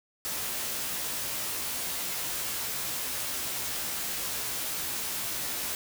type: noise with comb filter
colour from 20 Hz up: white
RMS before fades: -33 dBFS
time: 0.25-5.75 s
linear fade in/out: 0 ms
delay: 16 ms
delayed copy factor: +0.7
effects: none